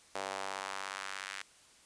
sawtooth tone with high-pass filter sweep, 96.9 Hz, G2, 20 cents flat, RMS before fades -41 dBFS, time 0.15-1.42 s, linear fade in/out 5 ms, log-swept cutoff 620 to 1800 Hz, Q 1.4, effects white hiss -61 dBFS RMS until 1.85 s + resampled to 22050 Hz

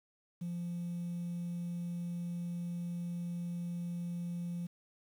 sine tone, 173.5 Hz, F3, 11 cents flat, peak -34 dBFS, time 0.41-4.67 s, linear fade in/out 10 ms, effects tanh soft clip ceiling -34 dBFS + 10-bit

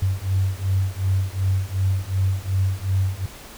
sine beating tone pair, 94.1 / 96.8 Hz, F#2 / G2, +30 / -21 cents, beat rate 2.7 Hz, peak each -22 dBFS, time 0.02-3.26 s, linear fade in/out 5 ms, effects pink hiss -41 dBFS RMS until 3.57 s

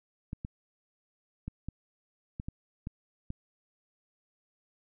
clicks, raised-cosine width 5 ms, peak -24 dBFS, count 8, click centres 0.331 / 0.449 / 1.48 / 1.686 / 2.399 / 2.485 / 2.871 / 3.304 s, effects none

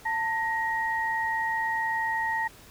sine tone pair together, 892 / 1884.7 Hz, A5 / A#6, +23 / +19 cents, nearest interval octave + minor second, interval 1296 cents, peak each -28 dBFS, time 0.05-2.48 s, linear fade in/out 10 ms, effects pink hiss -51 dBFS RMS until 2.7 s

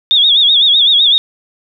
sine tone with vibrato, 3520 Hz, A7, in tune, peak -6 dBFS, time 0.11-1.18 s, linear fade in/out 0 ms, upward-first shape sine, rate 7.9 Hz, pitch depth 120 cents each way, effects none

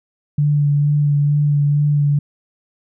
sine tone with vibrato, 145.8 Hz, D3, 12 cents flat, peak -12 dBFS, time 0.38-2.19 s, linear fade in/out 5 ms, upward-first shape sine, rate 2.2 Hz, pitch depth 18 cents each way, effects none

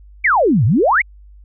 sine exponential two-way sweep, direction down then up, 2355 to 98 to 2355 Hz, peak -10 dBFS, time 0.24-1.02 s, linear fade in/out 10 ms, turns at 0.65 s, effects added 50 Hz sine -39 dBFS peak until 1.44 s

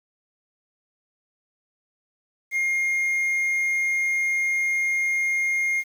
triangle tone, 2129 Hz, C7, 30 cents sharp, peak -19 dBFS, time 2.51-5.84 s, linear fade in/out 50 ms, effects 8-bit

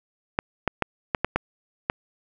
clicks, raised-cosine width 0.5 ms, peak -6 dBFS, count 7, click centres 0.389 / 0.677 / 0.823 / 1.148 / 1.246 / 1.36 / 1.899 s, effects none

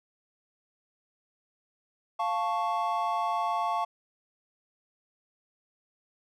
triangle chord, F augmented, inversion none, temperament equal, 698.5 / 880 / 1108.7 Hz, F5 / A5 / C#6, 0 / 0 / 0 cents, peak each -29 dBFS, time 2.19-3.85 s, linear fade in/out 10 ms, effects none

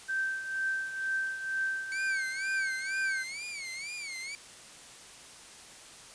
sine tone with tremolo, 1558 Hz, G6, 11 cents flat, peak -27 dBFS, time 0.08-3.24 s, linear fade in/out 20 ms, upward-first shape triangle, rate 2.1 Hz, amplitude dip 70%
sawtooth tone with vibrato, 2244 Hz, C#7, 21 cents sharp, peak -34 dBFS, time 1.92-4.35 s, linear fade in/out 0 ms, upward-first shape sine, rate 2.1 Hz, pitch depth 140 cents each way
effects white hiss -50 dBFS RMS until 6.14 s + resampled to 22050 Hz

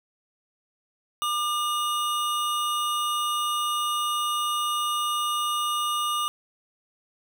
square tone pair together, 1200 / 2879 Hz, D6 / F#7, +37 / -48 cents, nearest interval octave + minor third, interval 1515 cents, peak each -26 / -31 dBFS, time 1.22-6.28 s, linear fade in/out 0 ms, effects none

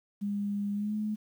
sine tone with pitch glide, 203.1 to 212.7 Hz, G#3 to G#3, -38 to +42 cents, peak -29 dBFS, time 0.21-1.16 s, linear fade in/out 20 ms, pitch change +80 cents, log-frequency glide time 0.74-0.94 s, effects 10-bit

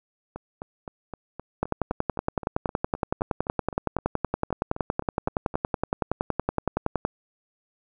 two click trains, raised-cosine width 1 ms, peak -9 / -21 dBFS, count 59 / 21, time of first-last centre 1.63-7.051 / 0.36-5.541 s, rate 10.7 / 3.86 Hz, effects none

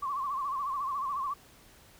sine tone with vibrato, 1099 Hz, C#6, 15 cents flat, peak -30 dBFS, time 0.02-1.34 s, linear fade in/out 10 ms, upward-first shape sine, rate 14 Hz, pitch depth 99 cents each way, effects pink hiss -57 dBFS RMS until 1.99 s

